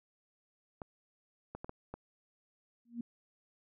clicks, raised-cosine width 1 ms, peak -28 dBFS, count 5, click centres 0.818 / 1.55 / 1.645 / 1.694 / 1.94 s
sine tone with exponential growth, 236 Hz, A#3, 22 cents sharp, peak -33 dBFS, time 2.85-3.01 s, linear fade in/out 5 ms, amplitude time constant 34 ms
effects none

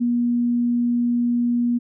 sine tone, 240 Hz, B3, 49 cents flat, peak -17 dBFS, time 0-1.79 s, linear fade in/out 20 ms, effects none

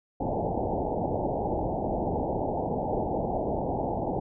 white low-pass noise, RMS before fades -29 dBFS, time 0.2-4.2 s, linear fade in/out 10 ms, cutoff 870 Hz, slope 96 dB/octave, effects none

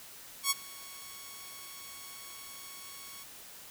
5% pulse tone with ADSR envelope, 1108.7 Hz, C#6, in tune, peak -12 dBFS, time 0.43-3.24 s, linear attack 76 ms, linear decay 27 ms, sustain -23 dB, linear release 15 ms, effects white hiss -50 dBFS RMS until 3.7 s

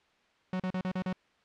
45% pulse tone bursts, 184.9 Hz, F#3, 1 cent flat, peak -30 dBFS, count 6, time 0.53-1.128 s, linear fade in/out 2 ms, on 68 ms, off 38 ms, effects white hiss -67 dBFS RMS until 1.44 s + low-pass 3000 Hz 12 dB/octave

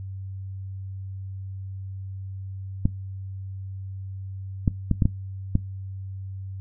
clicks, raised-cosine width 5 ms, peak -7 dBFS, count 6, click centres 2.855 / 4.678 / 4.913 / 5.022 / 5.055 / 5.554 s, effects noise-tail reverb RT60 0.2 s tail -20 dB re dry + added 96 Hz sine -32 dBFS peak until 6.6 s

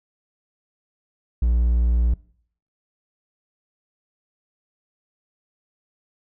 triangle tone, 59.1 Hz, A#1, 24 cents sharp, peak -14 dBFS, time 1.42-2.14 s, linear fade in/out 5 ms, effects noise-tail reverb RT60 0.6 s tail -22 dB re dry

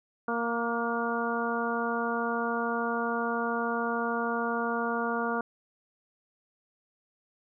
harmonic tone with a mistuned harmonic, 233.1 Hz, A#3, in tune, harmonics 1 / 2 / 3 / 4 / 5 / 6, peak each -33 / -33 / -35 / -36 / -35 / -34 dBFS, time 0.28-5.41 s, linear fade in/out 2 ms, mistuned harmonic 6, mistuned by +30 cents, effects none

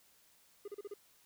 triangle tone bursts, 407.4 Hz, G#4, 33 cents flat, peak -39 dBFS, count 5, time 0.65-0.94 s, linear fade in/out 5 ms, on 30 ms, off 35 ms, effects white hiss -67 dBFS RMS until 1.25 s

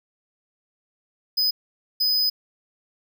square tone bursts at uneven times, 5010 Hz, D#8, 11 cents sharp, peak -19 dBFS, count 2, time 1.37-1.51 / 2-2.3 s, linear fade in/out 10 ms, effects 10-bit

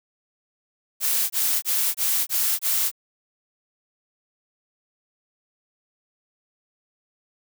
blue noise bursts, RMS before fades -22 dBFS, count 6, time 1-2.915 s, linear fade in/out 50 ms, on 300 ms, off 23 ms, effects none

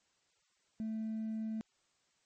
triangle tone with hard clipping, 220 Hz, A3, in tune, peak -35 dBFS, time 0.8-1.61 s, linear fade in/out 0 ms, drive 2 dB, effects white hiss -75 dBFS RMS until 2.25 s + MP3 32 kbps

